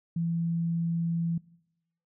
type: tone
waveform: sine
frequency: 167.7 Hz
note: E3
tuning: 30 cents sharp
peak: -26 dBFS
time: 0.16-1.38 s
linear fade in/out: 5 ms
effects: noise-tail reverb RT60 0.8 s tail -22 dB re dry